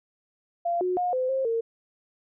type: tone with pitch steps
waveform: sine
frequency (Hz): 689 / 364.2 / 717 / 512 / 531 / 457.4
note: F5 / F#4 / F5 / C5 / C5 / A#4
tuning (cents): -24 / -27 / +45 / -38 / +25 / -33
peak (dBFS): -23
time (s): 0.65-1.61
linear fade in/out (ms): 10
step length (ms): 160
effects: none